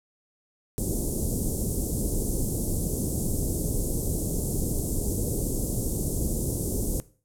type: band-stop noise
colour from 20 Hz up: pink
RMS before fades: -27 dBFS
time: 0.78-7 s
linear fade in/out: 0 ms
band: 460 to 7900 Hz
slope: 24 dB/octave
effects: noise-tail reverb RT60 0.4 s tail -18 dB re dry + low-pass 12000 Hz 12 dB/octave